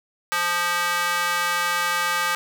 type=tone with high-pass filter; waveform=square; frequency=174.61 Hz; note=F3; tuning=in tune; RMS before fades=-23 dBFS; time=0.32-2.35 s; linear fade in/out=0 ms; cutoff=1300 Hz; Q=1.9; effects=none